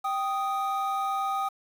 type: tone pair together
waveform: triangle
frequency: 782.4 / 1244.5 Hz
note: G5 / D#6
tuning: -4 / 0 cents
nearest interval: minor sixth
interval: 804 cents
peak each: -27 dBFS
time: 0.04-1.49 s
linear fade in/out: 10 ms
effects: 8-bit